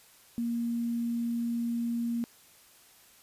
sine tone with quantisation, 234.8 Hz, A#3, 13 cents sharp, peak -28 dBFS, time 0.38-2.24 s, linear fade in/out 0 ms, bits 9, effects white hiss -58 dBFS RMS until 3.22 s + resampled to 32000 Hz

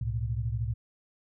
sine tone cluster, 65.6 / 110.1 / 123.1 Hz, C2 / A2 / B2, +5 / +2 / -5 cents, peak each -34 / -30 / -35 dBFS, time 0.01-0.74 s, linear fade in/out 5 ms, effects none

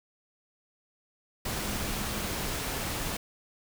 sine tone in noise, 205.4 Hz, G#3, 19 cents flat, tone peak -41 dBFS, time 1.57-2.27 s, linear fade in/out 5 ms, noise pink, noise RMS -33 dBFS, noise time 1.45-3.17 s, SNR -11 dB, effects none

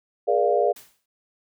sine chord, Bb dominant seventh, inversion third, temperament equal with one note detuned, 415.3 / 477.9 / 587.3 / 698.5 Hz, Ab4 / Bb4 / D5 / F5, 0 / +43 / 0 / 0 cents, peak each -23 dBFS, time 0.27-0.73 s, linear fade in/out 20 ms
white noise with exponential decay, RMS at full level -41 dBFS, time 0.76-1.06 s, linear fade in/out 5 ms, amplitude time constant 64 ms
effects none

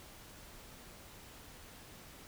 silence, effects pink hiss -54 dBFS RMS until 2.27 s

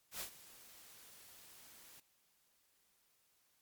white noise with ADSR envelope, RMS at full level -42 dBFS, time 0.11-2 s, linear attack 90 ms, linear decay 97 ms, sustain -17 dB, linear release 4 ms, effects white hiss -75 dBFS RMS until 3.61 s + MP3 96 kbps

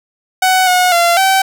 sawtooth tone with pitch steps, 747 / 727 / 687 / 769 Hz, F#5 / F#5 / F5 / G5, +16 / -31 / -29 / -33 cents, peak -5 dBFS, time 0.42-1.42 s, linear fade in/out 5 ms, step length 250 ms, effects none

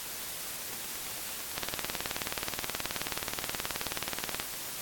two click trains, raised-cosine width 0.2 ms, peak -23 / -13 dBFS, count 36 / 54, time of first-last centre 0.62-4.539 / 1.58-4.399 s, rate 8.93 / 18.8 Hz, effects white hiss -39 dBFS RMS until 4.81 s + AAC 64 kbps

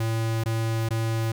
square tone with dropouts, 112.8 Hz, A2, 44 cents sharp, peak -24 dBFS, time 0-1.32 s, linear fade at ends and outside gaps 5 ms, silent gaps 0.438-0.458 / 0.889-0.906 s, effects none

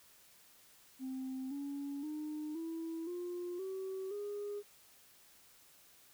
sine tone with pitch steps, 261.6 / 282 / 304 / 327.7 / 353.3 / 380.8 / 410.5 Hz, C4 / C#4 / D#4 / E4 / F4 / F#4 / G#4, 0 / +30 / -40 / -10 / +20 / +50 / -20 cents, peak -37 dBFS, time 0.99-4.63 s, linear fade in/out 50 ms, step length 520 ms, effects tanh soft clip ceiling -36 dBFS + white hiss -63 dBFS RMS until 6.13 s

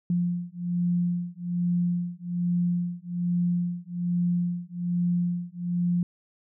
sine beating tone pair, 174.7 / 175.9 Hz, F3 / F3, +1 / +13 cents, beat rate 1.2 Hz, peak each -27 / -27 dBFS, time 0.1-6.03 s, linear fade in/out 2 ms, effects none

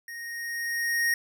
square tone with level ramp, 1864.7 Hz, A#6, in tune, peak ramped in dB -38 to -22 dBFS, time 0.08-1.14 s, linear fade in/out 2 ms, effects none

